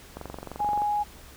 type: click train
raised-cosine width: 1 ms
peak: -22 dBFS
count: 16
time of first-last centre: 0.17-0.819 s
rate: 23.1 Hz
type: tone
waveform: sine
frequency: 830.6 Hz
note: G#5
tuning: in tune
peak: -23 dBFS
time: 0.59-1.04 s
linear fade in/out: 20 ms
effects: added 67 Hz sine -51 dBFS peak until 1.36 s + pink hiss -49 dBFS RMS until 1.36 s